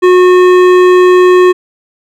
sine tone with hard clipping, 363.6 Hz, F#4, 30 cents flat, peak -4 dBFS, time 0.02-1.53 s, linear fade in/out 20 ms, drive 13 dB, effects none

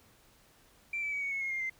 sine tone with pitch steps, 2349 / 2309 / 2269 / 2230 / 2192 / 2154 / 2117 / 2081 Hz, D7 / D7 / C#7 / C#7 / C#7 / C7 / C7 / C7, 0 / -30 / +40 / +10 / -20 / +50 / +20 / -10 cents, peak -31 dBFS, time 0.93-1.698 s, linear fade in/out 5 ms, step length 96 ms, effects tanh soft clip ceiling -27 dBFS + pink hiss -63 dBFS RMS until 1.79 s

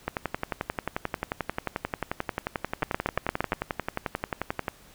two click trains, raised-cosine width 0.5 ms, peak -9 / -12 dBFS, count 7 / 53, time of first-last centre 2.83-3.521 / 0.08-4.682 s, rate 8.68 / 11.3 Hz, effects pink hiss -54 dBFS RMS until 4.94 s

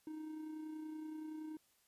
triangle tone with amplitude modulation, 311.1 Hz, D#4, in tune, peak -40 dBFS, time 0.07-1.57 s, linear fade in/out 2 ms, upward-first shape sine, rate 30.6 Hz, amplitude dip 40%, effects white hiss -74 dBFS RMS until 1.87 s + resampled to 32000 Hz

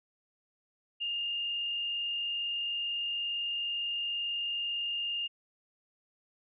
sine tone with frequency modulation, 2819 Hz, F7, 16 cents sharp, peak -31 dBFS, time 1-5.28 s, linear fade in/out 20 ms, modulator 42.2 Hz, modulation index 0.82, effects none

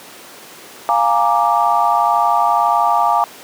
sine chord, Bb dominant seventh, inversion second, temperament equal, 698.5 / 830.6 / 932.3 / 1174.7 Hz, F5 / Ab5 / Bb5 / D6, 0 / 0 / 0 / 0 cents, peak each -17 dBFS, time 0.89-3.24 s, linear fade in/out 0 ms, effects pink hiss -37 dBFS RMS until 3.43 s + high-pass 300 Hz 12 dB/octave

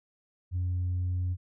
sine tone, 90.1 Hz, F#2, 45 cents flat, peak -25 dBFS, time 0.51-1.37 s, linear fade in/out 50 ms, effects tanh soft clip ceiling -25 dBFS

